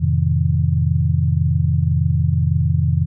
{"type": "chord", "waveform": "sine", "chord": "F dominant seventh", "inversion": "none", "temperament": "just", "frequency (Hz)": [87.31, 109.13, 130.96, 157.15], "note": ["F2", "A2", "C3", "Eb3"], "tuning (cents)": [0, -14, 2, 18], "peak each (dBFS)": [-18, -24, -19, -19], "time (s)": [0, 3.06], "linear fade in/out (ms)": 20, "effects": []}